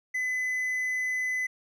triangle tone, 2013 Hz, B6, 33 cents sharp, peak -25 dBFS, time 0.14-1.47 s, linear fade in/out 10 ms, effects none

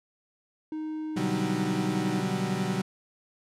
triangle tone, 311.1 Hz, D#4, in tune, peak -29 dBFS, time 0.72-2.2 s, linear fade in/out 2 ms
35% pulse chord, G major seventh, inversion first, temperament equal, 123.47 / 146.83 / 185 / 196 Hz, B2 / D3 / F#3 / G3, 0 / 0 / 0 / 0 cents, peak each -34 / -34 / -28 / -30 dBFS, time 1.16-2.82 s, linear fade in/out 10 ms
effects low-pass 10000 Hz 12 dB/octave

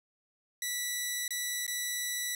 10% pulse tone with dropouts, 1961 Hz, B6, 13 cents flat, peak -23 dBFS, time 0.62-2.35 s, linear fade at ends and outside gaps 2 ms, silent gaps 1.28-1.306 / 1.666-1.678 s, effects none

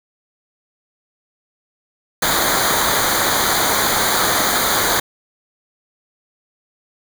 pink noise with comb filter, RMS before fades -17 dBFS, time 2.22-5 s, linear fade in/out 5 ms, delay 0.37 ms, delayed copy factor -0.85, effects none

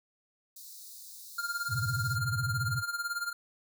white high-pass noise, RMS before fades -48 dBFS, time 0.56-2.16 s, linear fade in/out 5 ms, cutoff 3800 Hz, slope 96 dB/octave
square tone with tremolo, 1400 Hz, F6, 4 cents sharp, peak -30 dBFS, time 1.38-3.33 s, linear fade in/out 5 ms, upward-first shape sine, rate 18 Hz, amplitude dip 75%
sine tone with vibrato, 116.54 Hz, A#2, in tune, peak -30 dBFS, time 1.68-2.83 s, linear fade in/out 50 ms, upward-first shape square, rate 14 Hz, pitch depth 220 cents each way
effects none

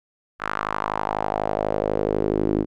sawtooth tone with band-pass filter sweep, 52.1 Hz, G#1, 6 cents sharp, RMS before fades -24 dBFS, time 0.39-2.66 s, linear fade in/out 50 ms, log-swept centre 1400 to 310 Hz, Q 2.9, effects none

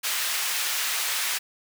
pink high-pass noise, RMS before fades -27 dBFS, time 0.03-1.39 s, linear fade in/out 20 ms, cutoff 1600 Hz, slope 12 dB/octave, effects none

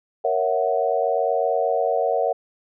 sine chord, F# dominant seventh, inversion first, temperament equal, 466.2 / 554.4 / 659.3 / 740 Hz, A#4 / C#5 / E5 / F#5, 0 / 0 / 0 / 0 cents, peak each -24 dBFS, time 0.24-2.33 s, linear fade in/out 10 ms, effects none

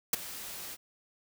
white noise with ADSR envelope, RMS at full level -24 dBFS, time 0.13-0.77 s, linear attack 4 ms, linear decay 17 ms, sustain -18 dB, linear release 38 ms, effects none

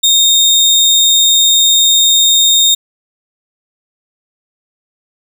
30% pulse tone, 3684 Hz, A#7, 21 cents flat, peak -4 dBFS, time 0.03-2.75 s, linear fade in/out 10 ms, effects none

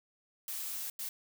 blue noise bursts at uneven times, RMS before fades -39 dBFS, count 2, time 0.48-0.9 / 0.99-1.09 s, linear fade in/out 2 ms, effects none

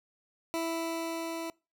20% pulse tone with level ramp, 330 Hz, E4, 2 cents sharp, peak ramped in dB -25 to -30 dBFS, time 0.54-1.5 s, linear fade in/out 0 ms, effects noise-tail reverb RT60 0.3 s tail -25 dB re dry

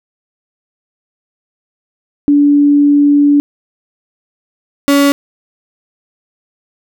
sine / 35% pulse tone pair in turn, 288.6 / 282.3 Hz, D4 / C#4, -30 / +32 cents, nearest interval unison, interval 38 cents, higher first, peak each -5 dBFS, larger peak neither, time 2.28-3.4 / 4.88-5.12 s, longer first, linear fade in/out 0 ms, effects none

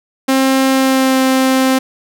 sawtooth tone with pitch glide, 265.9 to 262.4 Hz, C4 to C4, +28 to +5 cents, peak -6 dBFS, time 0.28-1.79 s, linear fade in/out 10 ms, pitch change -23 cents, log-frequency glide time 0.71-1.2 s, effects none

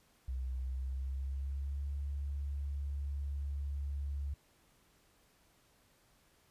sine tone with pitch glide, 64 to 70.6 Hz, C2 to C#2, -38 to +32 cents, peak -35 dBFS, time 0.28-4.34 s, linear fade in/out 5 ms, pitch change +170 cents, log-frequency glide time 0.57-1.86 s, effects pink hiss -69 dBFS RMS until 6.5 s + resampled to 32000 Hz

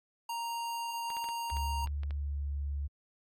square tone, 932.3 Hz, A#5, in tune, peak -35 dBFS, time 0.29-1.85 s, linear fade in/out 5 ms
clicks, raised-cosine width 0.3 ms, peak -32 dBFS, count 9, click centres 1.103 / 1.168 / 1.242 / 1.288 / 1.501 / 1.569 / 1.873 / 2.034 / 2.108 s
sine tone with pitch glide, 72.7 to 71.08 Hz, D2 to C#2, -17 to +44 cents, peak -32 dBFS, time 1.51-2.88 s, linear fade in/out 20 ms, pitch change -39 cents, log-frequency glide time 1.65-2.48 s
effects AAC 48 kbps

